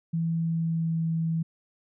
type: tone with pitch glide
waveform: sine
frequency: 165.1 to 163.3 Hz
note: E3 to E3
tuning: +3 to -16 cents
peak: -24 dBFS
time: 0.13-1.43 s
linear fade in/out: 10 ms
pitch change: -19 cents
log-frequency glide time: 0.35-1.07 s
effects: none